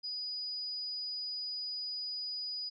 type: tone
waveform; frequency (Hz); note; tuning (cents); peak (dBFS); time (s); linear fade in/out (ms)
sine; 4940; D#8; -13; -36; 0.03-2.7; 20
effects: none